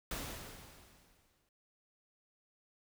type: noise with exponential decay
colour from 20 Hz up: pink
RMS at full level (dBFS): -39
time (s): 0.11-1.49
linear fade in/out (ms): 2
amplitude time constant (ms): 300
effects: none